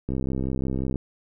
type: click train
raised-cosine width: 3 ms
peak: -15 dBFS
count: 58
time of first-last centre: 0.09-0.958 s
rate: 65.7 Hz
effects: none